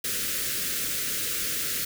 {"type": "band-stop noise", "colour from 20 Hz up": "white", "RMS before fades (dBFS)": -29, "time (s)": [0.04, 1.85], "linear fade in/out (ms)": 5, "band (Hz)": [550, 1300], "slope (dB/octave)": 48, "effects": []}